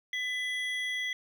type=tone pair together; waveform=triangle; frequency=2000 / 3333 Hz; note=B6 / G#7; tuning=+21 / +5 cents; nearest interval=major sixth; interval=884 cents; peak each=-30 / -35 dBFS; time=0.13-1.13 s; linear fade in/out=2 ms; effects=none